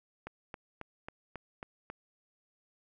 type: click train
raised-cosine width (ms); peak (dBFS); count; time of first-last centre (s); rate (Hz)
0.5; -26; 7; 0.27-1.9; 3.68
effects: none